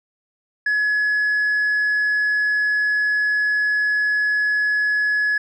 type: tone with tanh clipping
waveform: triangle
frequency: 1694 Hz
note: G#6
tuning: 34 cents sharp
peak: -17 dBFS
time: 0.66-5.38 s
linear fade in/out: 5 ms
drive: 6 dB
effects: none